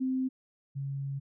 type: tone pair in turn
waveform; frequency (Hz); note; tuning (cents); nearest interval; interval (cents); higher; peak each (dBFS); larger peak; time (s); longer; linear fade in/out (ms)
sine; 260 / 138.13; C4 / C#3; -11 / -6; major seventh; 1095; first; -27 / -32; first; 0-0.29 / 0.75-1.2; second; 20
effects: none